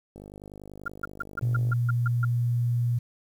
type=click train; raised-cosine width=2 ms; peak=-30 dBFS; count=79; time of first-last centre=0.16-1.711 s; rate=50.3 Hz
type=tone bursts; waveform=sine; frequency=1396.9 Hz; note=F6; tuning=in tune; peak=-26 dBFS; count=9; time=0.86-2.249 s; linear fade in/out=5 ms; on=21 ms; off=150 ms
type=tone; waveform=sine; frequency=120 Hz; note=B2; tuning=49 cents flat; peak=-22 dBFS; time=1.42-2.99 s; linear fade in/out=10 ms
effects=9-bit